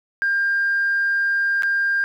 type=tone with dropouts; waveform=sine; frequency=1600 Hz; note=G6; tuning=35 cents sharp; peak=-16 dBFS; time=0.22-2.04 s; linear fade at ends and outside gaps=0 ms; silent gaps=1.623-1.633 s; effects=tanh soft clip ceiling -13 dBFS + 9-bit